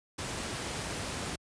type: noise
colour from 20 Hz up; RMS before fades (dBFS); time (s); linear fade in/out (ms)
pink; -36; 0.18-1.36; 10
effects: high-pass 60 Hz 12 dB/octave + resampled to 22050 Hz